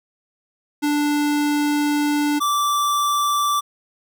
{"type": "tone pair in turn", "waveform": "square", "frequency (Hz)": [293.8, 1166.7], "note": ["D4", "D6"], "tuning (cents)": [1, -12], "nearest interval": "2 octaves", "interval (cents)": 2387, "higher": "second", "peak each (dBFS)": -18, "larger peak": "neither", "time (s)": [[0.82, 2.4], [2.4, 3.61]], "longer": "first", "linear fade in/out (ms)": 20, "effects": []}